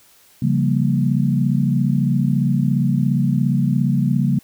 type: chord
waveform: sine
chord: G half-diminished seventh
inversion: second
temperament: equal with one note detuned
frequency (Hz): 138.59 / 173.01 / 196 / 233.1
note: Db3 / F3 / G3 / Bb3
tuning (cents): 0 / -16 / 0 / 0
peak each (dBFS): -18 / -22 / -21 / -21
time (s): 0.42-4.39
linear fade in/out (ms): 5
effects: white hiss -52 dBFS RMS until 4.43 s